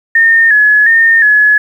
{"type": "tone with vibrato", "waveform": "sine", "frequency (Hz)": 1760, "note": "A6", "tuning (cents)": 0, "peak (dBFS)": -4, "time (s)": [0.15, 1.58], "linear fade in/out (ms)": 5, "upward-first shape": "square", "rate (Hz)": 1.4, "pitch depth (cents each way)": 62, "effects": ["7-bit"]}